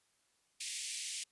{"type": "band-pass noise", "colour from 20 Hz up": "white", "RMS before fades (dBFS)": -42, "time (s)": [0.6, 1.24], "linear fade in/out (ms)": 10, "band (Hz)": [2100, 10000], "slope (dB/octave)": 48, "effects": ["white hiss -75 dBFS RMS until 1.31 s", "resampled to 24000 Hz"]}